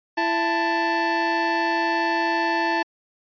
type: tone pair together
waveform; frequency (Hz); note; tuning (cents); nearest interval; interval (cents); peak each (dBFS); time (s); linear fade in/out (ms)
25% pulse; 334.4 / 882; E4 / A5; +25 / +4; octave + perfect fourth; 1679; -21 / -18; 0.17-2.83; 10
effects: resampled to 11025 Hz